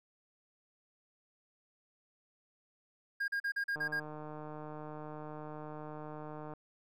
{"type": "tone bursts", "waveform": "triangle", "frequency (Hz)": 1620, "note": "G#6", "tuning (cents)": -43, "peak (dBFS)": -30, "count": 7, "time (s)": [3.2, 4.001], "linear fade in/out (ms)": 10, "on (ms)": 81, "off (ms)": 39}
{"type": "click train", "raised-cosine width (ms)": 1, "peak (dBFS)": -32, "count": 423, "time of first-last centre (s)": [3.76, 6.536], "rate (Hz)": 152}
{"effects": []}